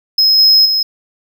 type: tone with level steps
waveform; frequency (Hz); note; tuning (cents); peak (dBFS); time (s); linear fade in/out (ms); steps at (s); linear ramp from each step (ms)
triangle; 5130; E8; -48; -6 / -4 / -10; 0.18-0.83; 5; 0.38 / 0.65; 10
effects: none